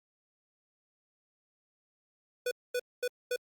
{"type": "tone bursts", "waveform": "square", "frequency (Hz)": 493.9, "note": "B4", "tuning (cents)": 0, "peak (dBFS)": -30, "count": 4, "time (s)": [2.46, 3.362], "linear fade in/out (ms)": 5, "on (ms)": 53, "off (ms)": 230, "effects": ["Opus 48 kbps"]}